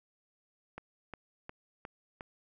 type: click train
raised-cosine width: 0.5 ms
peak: -27 dBFS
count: 5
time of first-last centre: 0.78-2.209 s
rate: 2.8 Hz
effects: none